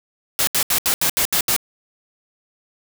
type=noise bursts; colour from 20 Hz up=white; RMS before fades=-18 dBFS; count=8; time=0.39-1.564 s; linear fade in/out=0 ms; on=82 ms; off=74 ms; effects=none